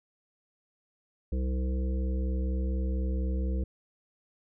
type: harmonic tone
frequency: 64.2 Hz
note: C2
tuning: 32 cents flat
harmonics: 1 / 3 / 5 / 7 / 8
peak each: -27 / -37 / -41 / -44 / -45 dBFS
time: 1.32-3.64 s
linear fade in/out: 5 ms
effects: none